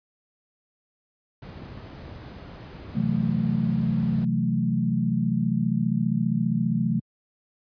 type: noise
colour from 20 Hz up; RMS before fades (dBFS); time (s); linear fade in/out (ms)
brown; -36; 1.42-4.25; 5
type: chord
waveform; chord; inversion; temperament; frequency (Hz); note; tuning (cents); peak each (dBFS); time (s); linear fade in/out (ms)
sine; F# half-diminished seventh; second; equal with one note detuned; 130.13 / 164.81 / 185 / 220; C3 / E3 / F#3 / A3; -9 / 0 / 0 / 0; -27 / -27 / -27 / -25; 2.95-7; 10
effects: high-pass 80 Hz 12 dB/octave + resampled to 11025 Hz